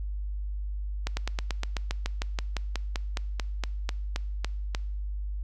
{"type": "slowing click train", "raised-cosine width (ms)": 0.2, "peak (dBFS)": -13, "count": 21, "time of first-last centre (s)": [1.07, 4.749], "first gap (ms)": 100, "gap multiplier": 1.06, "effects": ["noise-tail reverb RT60 0.7 s tail -22 dB re dry", "added 50 Hz sine -30 dBFS peak until 5.43 s"]}